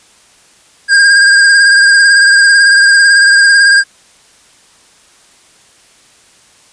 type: tone with vibrato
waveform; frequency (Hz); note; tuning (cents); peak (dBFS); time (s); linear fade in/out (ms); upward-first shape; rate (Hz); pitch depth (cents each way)
square; 1611; G6; +47; -4; 0.88-3.84; 50; triangle; 18; 35
effects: white hiss -45 dBFS RMS until 6.72 s + resampled to 22050 Hz